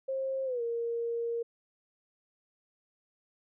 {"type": "tone with pitch glide", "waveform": "sine", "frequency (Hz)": [533, 466.7], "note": ["C5", "A#4"], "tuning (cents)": [32, 2], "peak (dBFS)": -30, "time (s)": [0.08, 1.43], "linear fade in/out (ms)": 10, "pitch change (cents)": -230, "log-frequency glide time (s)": [0.45, 0.62], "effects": []}